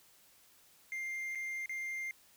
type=tone with dropouts; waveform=triangle; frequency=2104 Hz; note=C7; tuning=9 cents sharp; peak=-35 dBFS; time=0.92-2.11 s; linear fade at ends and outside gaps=1 ms; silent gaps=1.35-1.355 / 1.659-1.694 s; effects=white hiss -64 dBFS RMS until 2.36 s